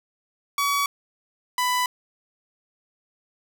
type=tone pair in turn; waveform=sawtooth; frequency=1134 / 995.2 Hz; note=C#6 / B5; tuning=+39 / +13 cents; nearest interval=major second; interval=226 cents; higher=first; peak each=-17 dBFS; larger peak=neither; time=0.58-0.86 / 1.58-1.86 s; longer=neither; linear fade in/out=2 ms; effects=none